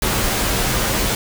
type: noise with comb filter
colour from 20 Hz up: pink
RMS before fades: -19 dBFS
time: 0.02-1.15 s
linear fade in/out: 2 ms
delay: 12 ms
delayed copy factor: -0.55
effects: none